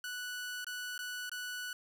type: tone with dropouts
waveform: sawtooth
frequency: 1480 Hz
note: F#6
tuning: in tune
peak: -35 dBFS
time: 0.04-1.73 s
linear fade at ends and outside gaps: 2 ms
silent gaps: 0.645-0.667 / 0.979-0.99 / 1.295-1.316 s
effects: none